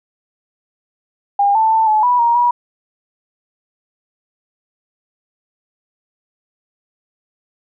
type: tone with pitch steps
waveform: sine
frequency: 806 / 884 / 889 / 859 / 981 / 940 / 966 Hz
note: G5 / A5 / A5 / A5 / B5 / A#5 / B5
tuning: +48 / +8 / +18 / -42 / -12 / +14 / -39 cents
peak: -10 dBFS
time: 1.39-2.51 s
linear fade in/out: 5 ms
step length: 160 ms
effects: none